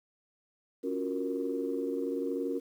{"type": "chord", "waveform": "sine", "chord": "Gb major seventh", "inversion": "second", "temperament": "equal", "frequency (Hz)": [277.2, 349.2, 370, 466.2], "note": ["Db4", "F4", "Gb4", "Bb4"], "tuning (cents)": [0, 0, 0, 0], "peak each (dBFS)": [-34, -38, -37, -34], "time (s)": [0.83, 2.6], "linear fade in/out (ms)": 20, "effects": ["tanh soft clip ceiling -20 dBFS", "10-bit"]}